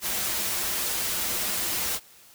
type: noise with comb filter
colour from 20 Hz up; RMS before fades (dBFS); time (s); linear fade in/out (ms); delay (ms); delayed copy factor
white; -28; 0.01-2; 50; 7.2; -0.55
effects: white hiss -53 dBFS RMS until 2.34 s